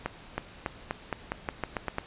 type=accelerating click train; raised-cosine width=0.5 ms; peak=-14 dBFS; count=11; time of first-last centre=0.06-1.984 s; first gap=320 ms; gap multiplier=0.88; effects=pink hiss -49 dBFS RMS until 2.06 s + resampled to 8000 Hz